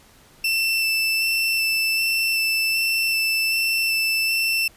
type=tone with vibrato; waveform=30% pulse; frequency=2663 Hz; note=E7; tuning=17 cents sharp; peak=-16 dBFS; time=0.44-4.68 s; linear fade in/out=5 ms; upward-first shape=square; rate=1.3 Hz; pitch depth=9 cents each way; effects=pink hiss -52 dBFS RMS until 4.76 s + resampled to 32000 Hz